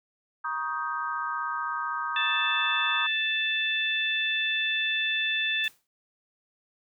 sine chord, Eb dominant seventh, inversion second, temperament equal with one note detuned, 946.4 / 1108.7 / 1244.5 / 1568 Hz, Bb5 / Db6 / Eb6 / G6, +26 / 0 / 0 / 0 cents, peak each -35 / -37 / -31 / -34 dBFS, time 0.44-3.07 s, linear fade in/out 10 ms
harmonic tone, 880 Hz, A5, in tune, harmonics 2 / 3 / 4, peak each -29 / -29 / -29 dBFS, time 2.16-5.68 s, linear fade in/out 2 ms
white noise with exponential decay, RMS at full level -44 dBFS, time 5.64-5.87 s, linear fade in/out 1 ms, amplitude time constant 49 ms
effects none

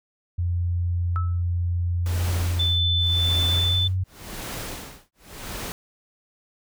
sine tone with pitch glide, 87.31 to 93.04 Hz, F2 to F#2, 0 to +10 cents, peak -21 dBFS, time 0.38-4.04 s, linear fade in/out 10 ms, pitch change +110 cents, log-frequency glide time 3.47-3.9 s
sine tone with exponential decay, 1307 Hz, E6, 15 cents flat, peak -25 dBFS, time 1.16-1.42 s, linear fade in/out 0 ms, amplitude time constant 55 ms
pink noise with tremolo, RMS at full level -32 dBFS, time 2.06-5.72 s, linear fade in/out 0 ms, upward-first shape sine, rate 0.9 Hz, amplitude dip 100%
sine tone, 3520 Hz, A7, in tune, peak -21 dBFS, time 2.59-3.88 s, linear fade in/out 10 ms
effects none

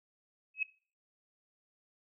sine tone with exponential growth, 2563 Hz, E7, 49 cents flat, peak -26 dBFS, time 0.54-0.63 s, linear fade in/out 5 ms, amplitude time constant 18 ms, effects noise-tail reverb RT60 0.4 s tail -20 dB re dry

